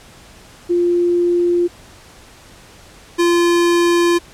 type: tone pair in turn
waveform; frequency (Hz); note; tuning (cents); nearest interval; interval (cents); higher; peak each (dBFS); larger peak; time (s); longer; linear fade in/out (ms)
sine / square; 349.2 / 345; F4 / F4; 0 / -21; unison; 21; first; -12; neither; 0.69-1.68 / 3.18-4.19; second; 20
effects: pink hiss -43 dBFS RMS until 4.33 s + low-pass 10000 Hz 12 dB/octave